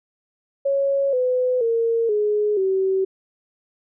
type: tone with pitch steps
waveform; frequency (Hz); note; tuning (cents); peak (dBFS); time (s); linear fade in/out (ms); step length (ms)
sine; 553 / 504.2 / 459.7 / 419.1 / 382.1; C#5 / B4 / A#4 / G#4 / G4; -4 / +36 / -24 / +16 / -44; -17; 0.65-3.05; 10; 480
effects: none